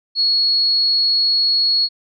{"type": "tone", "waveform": "sine", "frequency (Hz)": 4341, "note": "C#8", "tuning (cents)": -37, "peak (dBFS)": -13, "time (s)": [0.15, 1.89], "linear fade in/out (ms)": 50, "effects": []}